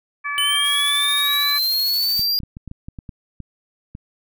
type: harmonic tone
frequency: 575 Hz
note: D5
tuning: 37 cents flat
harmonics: 2 / 3 / 4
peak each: -27 / -27 / -27 dBFS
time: 0.24-1.59 s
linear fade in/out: 20 ms
type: linear sweep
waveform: square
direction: up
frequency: 2998 to 4815 Hz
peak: -18 dBFS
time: 0.38-2.39 s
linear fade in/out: 0 ms
type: noise with tremolo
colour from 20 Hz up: blue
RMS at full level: -32 dBFS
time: 0.63-2.26 s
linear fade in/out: 50 ms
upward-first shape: triangle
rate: 13 Hz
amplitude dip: 40%
type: clicks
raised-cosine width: 5 ms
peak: -21 dBFS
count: 11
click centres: 2.194 / 2.403 / 2.434 / 2.569 / 2.677 / 2.714 / 2.885 / 2.988 / 3.092 / 3.403 / 3.951 s
effects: none